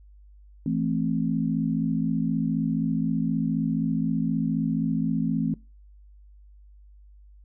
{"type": "chord", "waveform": "sine", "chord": "A minor", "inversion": "second", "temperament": "just", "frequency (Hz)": [165, 220, 264], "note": ["E3", "A3", "C4"], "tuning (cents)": [2, 0, 16], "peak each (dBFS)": -27, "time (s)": [0.66, 5.54], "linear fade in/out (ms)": 2, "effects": ["noise-tail reverb RT60 0.3 s tail -24 dB re dry", "added 50 Hz sine -48 dBFS peak until 7.44 s"]}